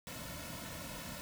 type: noise with comb filter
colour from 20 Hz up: pink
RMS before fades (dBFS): -45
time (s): 0.07-1.21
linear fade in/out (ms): 0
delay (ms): 2.5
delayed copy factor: -0.85
effects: none